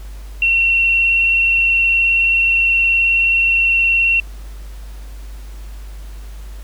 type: tone with vibrato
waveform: sine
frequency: 2722 Hz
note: F7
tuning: 45 cents flat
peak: -11 dBFS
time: 0.42-4.2 s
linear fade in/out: 2 ms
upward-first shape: triangle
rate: 19 Hz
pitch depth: 16 cents each way
effects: added 50 Hz sine -29 dBFS peak until 6.63 s + pink hiss -45 dBFS RMS until 6.63 s